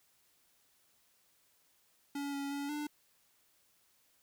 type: tone with pitch steps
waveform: square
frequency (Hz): 283.1 / 280 / 283.2 / 296.5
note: C#4 / C#4 / C#4 / D4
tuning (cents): +37 / +18 / +37 / +17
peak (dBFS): -37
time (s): 2.15-2.87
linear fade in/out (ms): 5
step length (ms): 180
effects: white hiss -71 dBFS RMS until 4.22 s